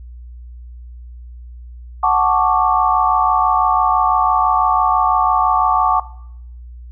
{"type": "chord", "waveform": "sine", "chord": "D major seventh", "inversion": "first", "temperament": "equal", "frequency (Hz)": [740, 880, 1108.7, 1174.7], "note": ["F#5", "A5", "C#6", "D6"], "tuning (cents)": [0, 0, 0, 0], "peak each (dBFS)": -17, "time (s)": [2.03, 6], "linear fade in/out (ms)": 5, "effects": ["noise-tail reverb RT60 0.7 s tail -18 dB re dry", "added 60 Hz sine -32 dBFS peak until 6.91 s"]}